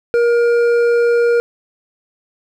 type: tone with hard clipping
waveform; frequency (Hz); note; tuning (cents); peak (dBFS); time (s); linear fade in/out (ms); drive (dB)
sine; 472.9; A#4; +25; -12; 0.14-1.4; 0; 7
effects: none